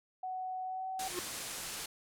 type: tone with pitch glide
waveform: sine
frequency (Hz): 745 to 756.7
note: F#5 to F#5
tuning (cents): +12 to +39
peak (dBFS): -36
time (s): 0.23-1.08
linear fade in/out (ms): 5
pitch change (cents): +27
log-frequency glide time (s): 0.63-0.88
type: low-pass noise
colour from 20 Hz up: white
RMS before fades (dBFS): -42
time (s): 0.99-1.86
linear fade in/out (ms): 5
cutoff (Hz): 11000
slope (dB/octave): 24
type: tone with exponential growth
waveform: square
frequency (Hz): 358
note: F4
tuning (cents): +43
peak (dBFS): -33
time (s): 1.05-1.19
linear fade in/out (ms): 0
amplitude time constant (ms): 29
effects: none